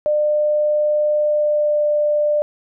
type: tone with pitch glide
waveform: sine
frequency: 600 to 595.2 Hz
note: D5 to D5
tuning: +37 to +23 cents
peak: -14 dBFS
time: 0.06-2.42 s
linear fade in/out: 0 ms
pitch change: -14 cents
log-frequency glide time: 1.13-1.85 s
effects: none